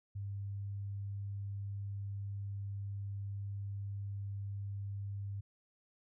sine tone, 99.9 Hz, G2, 33 cents sharp, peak -38 dBFS, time 0.15-5.41 s, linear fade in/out 10 ms, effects none

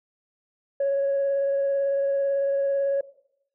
sine tone with vibrato, 554.4 Hz, C#5, in tune, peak -19 dBFS, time 0.8-3.01 s, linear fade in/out 5 ms, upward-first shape sine, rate 18 Hz, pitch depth 12 cents each way, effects noise-tail reverb RT60 0.7 s tail -17 dB re dry + tanh soft clip ceiling -18 dBFS

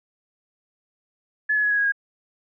sine tone with pitch steps, 1715 / 1698.2 / 1681.6 / 1665.2 / 1648.9 / 1632.8 Hz, A6 / G#6 / G#6 / G#6 / G#6 / G#6, -45 / +38 / +21 / +4 / -13 / -30 cents, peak -18 dBFS, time 1.49-1.922 s, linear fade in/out 10 ms, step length 72 ms, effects none

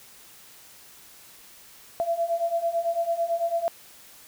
sine beating tone pair, 670 / 679 Hz, E5 / F5, +28 / -49 cents, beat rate 9 Hz, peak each -28 / -25 dBFS, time 2-3.68 s, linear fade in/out 0 ms, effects white hiss -50 dBFS RMS until 4.27 s

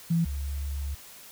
sine tone pair in turn, 167.2 / 70.3 Hz, E3 / C#2, +25 / +25 cents, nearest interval octave + minor third, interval 1500 cents, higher first, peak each -21 / -29 dBFS, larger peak first, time 0.1-0.25 / 0.25-0.95 s, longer second, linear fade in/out 10 ms, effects white hiss -48 dBFS RMS until 1.31 s

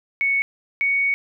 sine tone pair in turn, 2217 / 2230 Hz, C#7 / C#7, 0 / +10 cents, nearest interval unison, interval 10 cents, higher second, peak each -17 / -17 dBFS, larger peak neither, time 0.21-0.42 / 0.81-1.14 s, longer second, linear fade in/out 0 ms, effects none

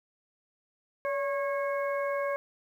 harmonic tone with a mistuned harmonic, 546 Hz, C#5, 26 cents flat, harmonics 1 / 2 / 3 / 4, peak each -29 / -35 / -39 / -41 dBFS, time 1.05-2.36 s, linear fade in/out 0 ms, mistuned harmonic 1, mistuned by +64 cents, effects 10-bit

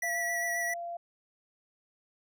square tone with vibrato, 1946 Hz, B6, 26 cents flat, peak -31 dBFS, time 0.02-0.74 s, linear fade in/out 5 ms, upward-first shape sine, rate 7.5 Hz, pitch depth 20 cents each way
sine tone, 688 Hz, F5, 26 cents flat, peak -35 dBFS, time 0.03-0.97 s, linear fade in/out 5 ms
effects none

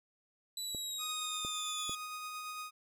25% pulse linear sweep, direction down, 3969 to 3402 Hz, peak -33 dBFS, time 0.57-1.95 s, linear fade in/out 2 ms
clicks, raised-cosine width 2 ms, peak -31 dBFS, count 3, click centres 0.748 / 1.449 / 1.895 s
sawtooth tone with tremolo, 1244.5 Hz, D#6, in tune, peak -36 dBFS, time 0.98-2.71 s, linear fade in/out 50 ms, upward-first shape sine, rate 8.8 Hz, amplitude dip 25%
effects none

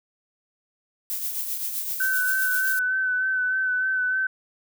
violet noise with tremolo, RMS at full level -27 dBFS, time 1.1-2.79 s, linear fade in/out 0 ms, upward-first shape triangle, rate 7.7 Hz, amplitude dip 50%
sine tone with vibrato, 1518 Hz, F#6, 44 cents sharp, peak -21 dBFS, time 2-4.27 s, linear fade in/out 5 ms, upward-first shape sine, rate 3.3 Hz, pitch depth 25 cents each way
effects none

